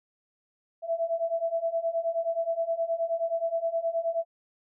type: beating tone pair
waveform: sine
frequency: 659.3 / 668.8 Hz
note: E5 / E5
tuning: 0 / +25 cents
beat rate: 9.5 Hz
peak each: -30 / -28 dBFS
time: 0.82-4.25 s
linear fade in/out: 50 ms
effects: none